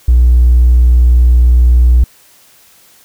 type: tone with hard clipping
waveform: sine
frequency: 60.8 Hz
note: B1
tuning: 26 cents flat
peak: -4 dBFS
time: 0.08-2.04 s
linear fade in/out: 5 ms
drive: 1 dB
effects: white hiss -45 dBFS RMS until 3.04 s

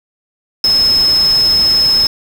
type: tone in noise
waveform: sine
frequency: 5180 Hz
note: E8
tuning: 31 cents flat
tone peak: -8 dBFS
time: 0.64-2.07 s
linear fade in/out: 2 ms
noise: pink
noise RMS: -25 dBFS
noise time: 0.64-2.07 s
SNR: +14 dB
effects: none

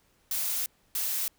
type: noise bursts at uneven times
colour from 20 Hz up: blue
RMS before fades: -30 dBFS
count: 2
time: 0.31-0.66 / 0.95-1.28 s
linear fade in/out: 2 ms
effects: pink hiss -67 dBFS RMS until 1.38 s

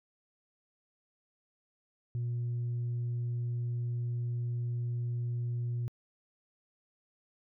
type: tone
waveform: sine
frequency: 120 Hz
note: B2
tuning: 49 cents flat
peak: -29 dBFS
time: 2.15-5.88 s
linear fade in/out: 0 ms
effects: tanh soft clip ceiling -29 dBFS

